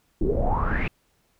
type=noise with low-pass filter sweep; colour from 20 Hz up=brown; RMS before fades=-23 dBFS; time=0.21-0.88 s; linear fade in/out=5 ms; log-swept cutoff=320 to 2600 Hz; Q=9.5; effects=pink hiss -67 dBFS RMS until 1.39 s